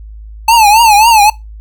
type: tone with vibrato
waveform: square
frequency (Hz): 874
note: A5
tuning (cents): -12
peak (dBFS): -4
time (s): 0.48-1.3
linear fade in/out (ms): 5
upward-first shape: triangle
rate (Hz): 3.7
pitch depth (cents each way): 150
effects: noise-tail reverb RT60 0.2 s tail -21 dB re dry + added 53 Hz sine -27 dBFS peak until 1.6 s